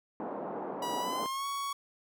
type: band-pass noise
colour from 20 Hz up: white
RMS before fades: -38 dBFS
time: 0.2-1.26 s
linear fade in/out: 0 ms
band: 200 to 860 Hz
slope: 24 dB/octave
type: tone with pitch glide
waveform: 45% pulse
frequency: 972 to 1116.5 Hz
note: B5 to C#6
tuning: -28 to +12 cents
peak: -33 dBFS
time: 0.82-1.73 s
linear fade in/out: 5 ms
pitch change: +240 cents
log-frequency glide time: 0.99-1.46 s
effects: none